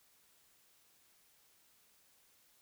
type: silence
effects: white hiss -69 dBFS RMS until 2.61 s